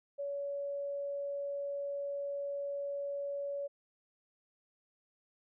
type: tone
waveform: sine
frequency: 565 Hz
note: C#5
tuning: 33 cents sharp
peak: -35 dBFS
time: 0.18-3.68 s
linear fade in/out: 20 ms
effects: none